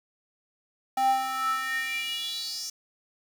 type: tone with high-pass filter sweep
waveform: square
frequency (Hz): 262.2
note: C4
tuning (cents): +4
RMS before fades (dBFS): -29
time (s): 0.97-2.7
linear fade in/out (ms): 5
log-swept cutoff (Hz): 680 to 5900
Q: 6.9
effects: 8-bit